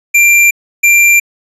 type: tone pair in turn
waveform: square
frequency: 2370 / 2370 Hz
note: D7 / D7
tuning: +15 / +15 cents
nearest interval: unison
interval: 0 cents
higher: neither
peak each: -5 dBFS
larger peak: neither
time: 0.14-0.51 / 0.83-1.2 s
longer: neither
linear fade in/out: 10 ms
effects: resampled to 32000 Hz

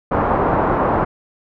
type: low-pass noise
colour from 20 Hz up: white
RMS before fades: -17 dBFS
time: 0.11-1.05 s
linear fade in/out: 10 ms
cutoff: 1100 Hz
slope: 24 dB/octave
effects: none

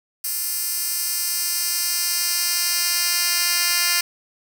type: tone with high-pass filter sweep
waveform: 10% pulse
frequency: 349.2 Hz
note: F4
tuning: in tune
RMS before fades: -22 dBFS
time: 0.24-4.01 s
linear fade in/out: 5 ms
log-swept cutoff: 9100 to 3200 Hz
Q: 0.79
effects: none

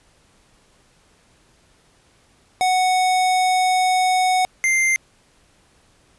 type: tone pair in turn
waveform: square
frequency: 740 / 2093 Hz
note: F#5 / C7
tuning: 0 / 0 cents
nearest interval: octave + tritone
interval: 1800 cents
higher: second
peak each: -16 dBFS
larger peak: neither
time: 2.61-4.45 / 4.64-4.96 s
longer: first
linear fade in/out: 0 ms
effects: pink hiss -57 dBFS RMS until 6.18 s + resampled to 24000 Hz

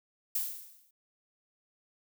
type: noise with exponential decay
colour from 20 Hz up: violet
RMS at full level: -29 dBFS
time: 0.35-0.91 s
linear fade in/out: 5 ms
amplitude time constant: 120 ms
effects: none

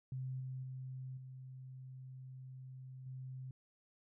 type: tone with level steps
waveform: sine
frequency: 130 Hz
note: C3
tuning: 11 cents flat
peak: -39 / -41 / -43 / -48 / -44 dBFS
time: 0.12-3.51 s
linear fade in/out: 2 ms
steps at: 0.4 / 0.63 / 1.17 / 3.06 s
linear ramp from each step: 5 ms
effects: none

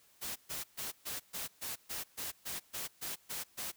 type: noise bursts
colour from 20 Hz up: white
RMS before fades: -40 dBFS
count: 13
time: 0.21-3.72 s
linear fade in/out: 20 ms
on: 150 ms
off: 130 ms
effects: white hiss -66 dBFS RMS until 3.76 s

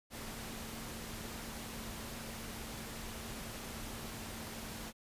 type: tone in noise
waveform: sine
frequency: 225.3 Hz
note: A3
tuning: 41 cents sharp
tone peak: -50 dBFS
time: 0.1-4.93 s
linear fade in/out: 50 ms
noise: pink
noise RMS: -45 dBFS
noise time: 0.1-4.93 s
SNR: -8 dB
effects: resampled to 32000 Hz

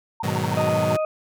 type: tone bursts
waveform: sine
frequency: 910 Hz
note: A#5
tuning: 42 cents flat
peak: -24 dBFS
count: 10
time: 0.2-0.928 s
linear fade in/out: 5 ms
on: 26 ms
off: 52 ms
type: chord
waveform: sawtooth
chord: G# minor seventh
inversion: none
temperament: equal with one note detuned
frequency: 103.83 / 123.47 / 155.56 / 186.93 Hz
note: G#2 / B2 / D#3 / F#3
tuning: 0 / 0 / 0 / +18 cents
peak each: -24 dBFS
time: 0.23-0.97 s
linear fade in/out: 10 ms
type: harmonic tone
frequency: 622.3 Hz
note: D#5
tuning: in tune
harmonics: 1 / 2 / 4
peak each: -21 / -30 / -39 dBFS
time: 0.57-1.05 s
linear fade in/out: 2 ms
effects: none

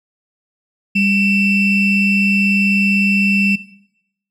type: ring-modulated tone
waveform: triangle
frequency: 1241 Hz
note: D#6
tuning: 5 cents flat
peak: -7 dBFS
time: 0.95-3.56 s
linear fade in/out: 10 ms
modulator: 1440 Hz
effects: noise-tail reverb RT60 0.8 s tail -18 dB re dry

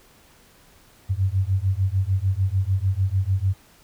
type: beating tone pair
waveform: sine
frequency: 92.5 / 99.2 Hz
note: F#2 / G2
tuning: 0 / +21 cents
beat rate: 6.7 Hz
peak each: -22 dBFS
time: 1.09-3.54 s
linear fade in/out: 20 ms
effects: pink hiss -54 dBFS RMS until 3.83 s

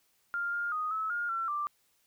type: tone with pitch steps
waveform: sine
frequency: 1399 / 1408 / 1244 / 1298 / 1419 / 1351 / 1179 Hz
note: F6 / F6 / D#6 / E6 / F6 / E6 / D6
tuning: +3 / +14 / -1 / -27 / +27 / +42 / +6 cents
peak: -30 dBFS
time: 0.34-1.67 s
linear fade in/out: 0 ms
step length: 190 ms
effects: white hiss -71 dBFS RMS until 2.06 s

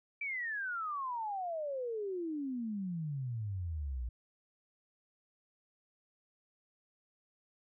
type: exponential sweep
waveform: sine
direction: down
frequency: 2349 to 57.2 Hz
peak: -35 dBFS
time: 0.21-4.09 s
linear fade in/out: 5 ms
effects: none

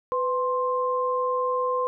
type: tone pair together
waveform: sine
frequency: 501 / 1051.2 Hz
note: B4 / C6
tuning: +25 / +8 cents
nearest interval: octave + minor second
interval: 1283 cents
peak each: -25 dBFS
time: 0.12-1.87 s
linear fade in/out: 0 ms
effects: none

